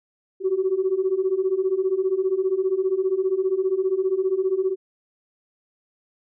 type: beating tone pair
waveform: sine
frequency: 369.2 / 384.2 Hz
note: F#4 / G4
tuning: -4 / -35 cents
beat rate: 15 Hz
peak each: -23 / -21 dBFS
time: 0.4-4.76 s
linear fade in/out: 50 ms
effects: tanh soft clip ceiling -12 dBFS